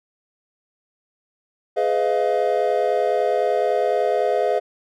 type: chord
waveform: triangle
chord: F half-diminished seventh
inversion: first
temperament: just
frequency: 419.1 / 502.9 / 628.6 / 698.5 Hz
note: Ab4 / Cb5 / Eb5 / F5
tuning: +16 / +31 / +18 / 0 cents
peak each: -21 dBFS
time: 1.76-4.6 s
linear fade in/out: 20 ms
effects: none